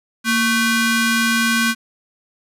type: ring-modulated tone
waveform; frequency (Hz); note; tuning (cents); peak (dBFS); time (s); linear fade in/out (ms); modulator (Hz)
sawtooth; 880; A5; 0; -8; 0.24-1.75; 50; 649
effects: resampled to 32000 Hz + 8-bit